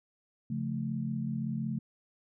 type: chord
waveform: sine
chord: Db augmented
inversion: none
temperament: equal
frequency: 138.59 / 174.61 / 220 Hz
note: Db3 / F3 / A3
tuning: 0 / 0 / 0 cents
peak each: -35 / -38 / -34 dBFS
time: 0.5-1.79 s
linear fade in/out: 5 ms
effects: none